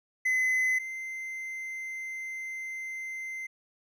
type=tone pair in turn; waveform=triangle; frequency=2033 / 2076 Hz; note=B6 / C7; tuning=+50 / -14 cents; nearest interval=unison; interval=36 cents; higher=second; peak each=-22 / -33 dBFS; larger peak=first; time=0.25-0.79 / 0.79-3.47 s; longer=second; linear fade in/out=10 ms; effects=none